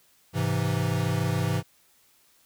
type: chord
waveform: square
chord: Ab augmented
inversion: none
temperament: equal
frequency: 103.83 / 130.81 / 164.81 Hz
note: Ab2 / C3 / E3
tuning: 0 / 0 / 0 cents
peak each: -29 dBFS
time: 0.33-1.63 s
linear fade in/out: 50 ms
effects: white hiss -62 dBFS RMS until 2.45 s